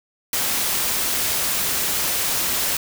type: noise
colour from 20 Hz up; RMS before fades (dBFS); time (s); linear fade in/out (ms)
white; -22; 0.33-2.77; 2
effects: none

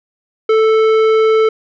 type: tone with tanh clipping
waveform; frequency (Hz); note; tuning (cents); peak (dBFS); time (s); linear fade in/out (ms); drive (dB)
sine; 440.1; A4; 0; -10; 0.49-1.49; 5; 13
effects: none

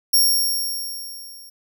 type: tone with level ramp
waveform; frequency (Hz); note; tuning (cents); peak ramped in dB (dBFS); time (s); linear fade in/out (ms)
15% pulse; 5540; F8; -15; -6 to -35; 0.13-1.5; 10
effects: none

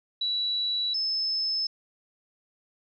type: tone pair in turn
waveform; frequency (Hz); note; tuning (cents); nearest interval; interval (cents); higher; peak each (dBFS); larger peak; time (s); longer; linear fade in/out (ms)
sine; 3930 / 5231; B7 / E8; -9 / -14; perfect fourth; 495; second; -25; neither; 0.21-0.94 / 0.94-1.67; neither; 5
effects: none

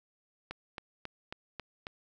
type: click train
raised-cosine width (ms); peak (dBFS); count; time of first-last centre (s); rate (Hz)
0.3; -23; 6; 0.51-1.869; 3.68
effects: none

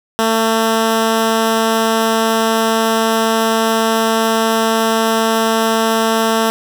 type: tone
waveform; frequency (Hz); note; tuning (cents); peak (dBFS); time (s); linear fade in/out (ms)
10% pulse; 224.1; A3; +32; -4; 0.19-6.5; 0
effects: none

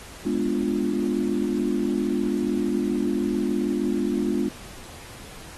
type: chord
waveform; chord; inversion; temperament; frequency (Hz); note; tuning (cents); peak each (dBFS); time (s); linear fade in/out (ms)
sine; G# diminished seventh; none; equal; 207.7 / 246.9 / 293.7 / 349.2; G#3 / B3 / D4 / F4; 0 / 0 / 0 / 0; -27; 0.25-4.49; 10
effects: pink hiss -43 dBFS RMS until 5.57 s + AAC 32 kbps

